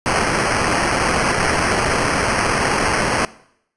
white noise with sample-and-hold, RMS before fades -18 dBFS, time 0.06-3.25 s, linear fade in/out 0 ms, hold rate 3675 Hz, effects noise-tail reverb RT60 0.7 s tail -20 dB re dry + resampled to 24000 Hz

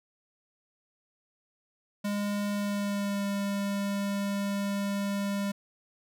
square tone with pitch glide, 204.3 to 200.3 Hz, G#3 to G3, -28 to +38 cents, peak -29 dBFS, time 2.04-5.52 s, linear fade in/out 10 ms, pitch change -34 cents, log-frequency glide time 2.52-3.26 s, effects none

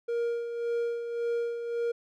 triangle tone with tremolo, 470 Hz, A#4, 14 cents sharp, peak -24 dBFS, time 0.08-1.92 s, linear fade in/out 10 ms, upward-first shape sine, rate 1.8 Hz, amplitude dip 55%, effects none

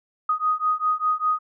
sine beating tone pair, 1244.5 / 1249.5 Hz, D#6 / D#6, 0 / +7 cents, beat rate 5 Hz, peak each -23 / -23 dBFS, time 0.29-1.39 s, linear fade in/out 5 ms, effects none

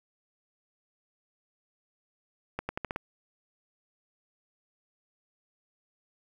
accelerating click train, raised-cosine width 0.5 ms, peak -17 dBFS, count 6, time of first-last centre 2.59-2.961 s, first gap 100 ms, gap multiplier 0.85, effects 8-bit

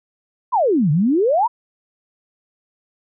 sine exponential two-way sweep, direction down then up, 1073 to 139.9 to 1007 Hz, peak -13 dBFS, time 0.52-1.48 s, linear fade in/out 20 ms, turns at 0.91 s, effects none

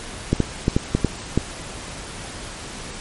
clicks, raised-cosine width 3 ms, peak -3 dBFS, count 7, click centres 0.33 / 0.403 / 0.681 / 0.765 / 0.95 / 1.047 / 1.376 s, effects pink hiss -34 dBFS RMS until 3 s + MP3 48 kbps

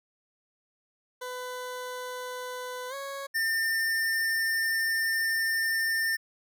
20% pulse tone with pitch glide, 501 to 552.7 Hz, B4 to C#5, +25 to -5 cents, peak -30 dBFS, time 1.21-3.27 s, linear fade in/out 10 ms, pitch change +170 cents, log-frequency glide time 2.89-2.94 s
square tone, 1803 Hz, A6, 42 cents sharp, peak -26 dBFS, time 3.34-6.17 s, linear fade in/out 20 ms
effects none

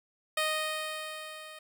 10% pulse tone with level ramp, 621 Hz, D#5, 3 cents flat, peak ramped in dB -18 to -37 dBFS, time 0.37-1.59 s, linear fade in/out 5 ms, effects none

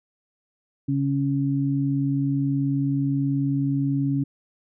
sine tone pair together, 138.59 / 277.2 Hz, C#3 / C#4, 0 / 0 cents, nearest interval octave, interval 1200 cents, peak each -23 dBFS, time 0.88-4.24 s, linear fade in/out 10 ms, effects none

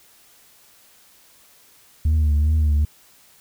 sine tone with vibrato, 76 Hz, D#2, 40 cents flat, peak -12 dBFS, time 2.05-2.85 s, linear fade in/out 5 ms, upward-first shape triangle, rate 2.5 Hz, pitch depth 68 cents each way, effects tanh soft clip ceiling -14 dBFS + white hiss -53 dBFS RMS until 3.4 s

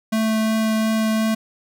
square tone with vibrato, 220 Hz, A3, in tune, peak -18 dBFS, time 0.12-1.35 s, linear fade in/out 10 ms, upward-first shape triangle, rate 2.8 Hz, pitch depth 8 cents each way, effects none

